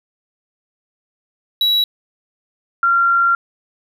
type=tone pair in turn; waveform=triangle / sine; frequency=3900 / 1378.9 Hz; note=B7 / F6; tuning=-23 / -22 cents; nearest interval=octave + tritone; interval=1799 cents; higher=first; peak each=-11 dBFS; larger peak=neither; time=1.61-1.84 / 2.83-3.35 s; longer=second; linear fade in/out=2 ms; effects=none